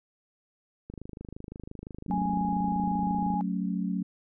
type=click train; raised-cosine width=3 ms; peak=-27 dBFS; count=64; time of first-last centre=0.9-3.342 s; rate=25.8 Hz
type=chord; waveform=sine; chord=F# minor; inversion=none; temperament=equal; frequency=185 / 220 / 277.2 Hz; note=F#3 / A3 / C#4; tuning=0 / 0 / 0 cents; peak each=-29 / -33 / -35 dBFS; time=2.08-4.03 s; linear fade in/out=10 ms
type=tone; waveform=sine; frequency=830 Hz; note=G#5; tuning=1 cent flat; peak=-29 dBFS; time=2.11-3.41 s; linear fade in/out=0 ms
effects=none